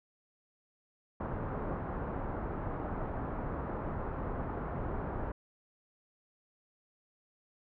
pink low-pass noise, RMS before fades -37 dBFS, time 1.2-5.32 s, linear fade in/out 5 ms, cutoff 1300 Hz, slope 24 dB/octave, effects none

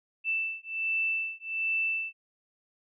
sine beating tone pair, 2654 / 2655.3 Hz, E7 / E7, +11 / +12 cents, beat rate 1.3 Hz, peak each -31 dBFS, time 0.24-2.13 s, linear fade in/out 50 ms, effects none

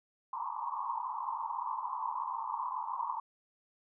pink band-pass noise, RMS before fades -37 dBFS, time 0.33-3.2 s, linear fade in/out 5 ms, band 880 to 1100 Hz, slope 96 dB/octave, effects none

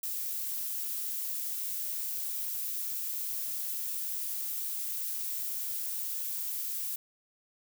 violet noise, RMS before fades -35 dBFS, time 0.03-6.96 s, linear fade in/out 5 ms, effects none

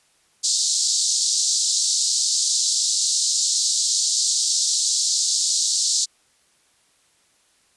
white band-pass noise, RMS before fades -21 dBFS, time 0.43-6.06 s, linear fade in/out 20 ms, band 4000 to 8000 Hz, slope 48 dB/octave, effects white hiss -61 dBFS RMS until 7.76 s + resampled to 24000 Hz

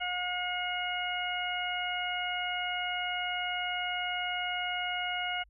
harmonic tone, 720 Hz, F#5, 47 cents flat, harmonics 1 / 2 / 3 / 4, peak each -36 / -37 / -36 / -36 dBFS, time 0-5.44 s, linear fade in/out 20 ms, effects added 50 Hz sine -59 dBFS peak until 5.49 s

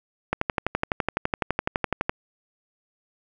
click train, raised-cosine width 0.5 ms, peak -7 dBFS, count 22, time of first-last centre 0.33-2.095 s, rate 11.9 Hz, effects none

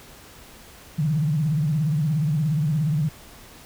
sine tone with vibrato, 151.8 Hz, D#3, 42 cents flat, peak -19 dBFS, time 0.98-3.09 s, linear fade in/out 10 ms, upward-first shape sine, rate 17 Hz, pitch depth 150 cents each way, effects pink hiss -46 dBFS RMS until 3.65 s

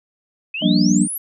sine exponential sweep, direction up, 2499 to 11990 Hz, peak -23 dBFS, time 0.54-1.18 s, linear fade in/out 5 ms
sine chord, G minor seventh, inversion third, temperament just, 176.4 / 196 / 235.2 / 294 Hz, F3 / G3 / Bb3 / D4, +18 / 0 / +16 / +2 cents, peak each -18 dBFS, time 0.61-1.08 s, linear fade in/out 50 ms
sine tone with exponential decay, 622.3 Hz, D#5, in tune, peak -24 dBFS, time 0.62-1.13 s, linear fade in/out 1 ms, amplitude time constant 110 ms
effects none

